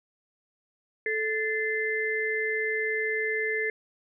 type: tone cluster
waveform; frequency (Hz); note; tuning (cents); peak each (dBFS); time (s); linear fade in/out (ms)
sine; 436.7 / 1754 / 2070; A4 / A6 / C7; -13 / -6 / -19; -30; 1.06-3.7; 2
effects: none